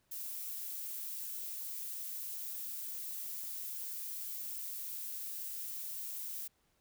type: noise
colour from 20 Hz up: violet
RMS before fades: -42 dBFS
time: 0.11-6.48 s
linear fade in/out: 10 ms
effects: pink hiss -75 dBFS RMS until 6.8 s